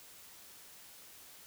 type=silence; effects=white hiss -55 dBFS RMS until 1.46 s